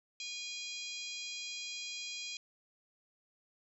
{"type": "harmonic tone", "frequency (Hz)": 816, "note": "G#5", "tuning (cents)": -31, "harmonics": [3, 4, 5, 6, 7, 8, 9], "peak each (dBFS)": [-45, -46, -47, -48, -52, -51, -52], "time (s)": [0.2, 2.37], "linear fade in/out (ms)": 2, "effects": []}